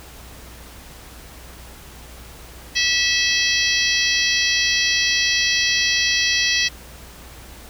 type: harmonic tone with a mistuned harmonic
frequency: 650 Hz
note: E5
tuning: 24 cents flat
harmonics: 3 / 4 / 5 / 6 / 7 / 8 / 9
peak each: -22 / -23 / -24 / -25 / -25 / -26 / -27 dBFS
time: 2.75-6.69 s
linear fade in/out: 20 ms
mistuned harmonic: 6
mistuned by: +55 cents
effects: added 60 Hz sine -42 dBFS peak until 7.69 s + pink hiss -42 dBFS RMS until 7.69 s